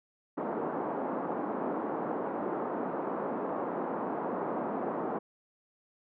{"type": "band-pass noise", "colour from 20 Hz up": "pink", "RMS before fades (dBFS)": -34, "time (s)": [0.37, 5.19], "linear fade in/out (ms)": 10, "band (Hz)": [230, 1100], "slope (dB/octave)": 24, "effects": []}